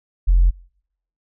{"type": "tone", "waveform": "sine", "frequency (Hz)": 43.65, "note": "F1", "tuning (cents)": 0, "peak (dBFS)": -9, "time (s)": [0.27, 0.51], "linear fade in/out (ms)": 20, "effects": ["noise-tail reverb RT60 0.7 s tail -26 dB re dry", "tanh soft clip ceiling -6 dBFS"]}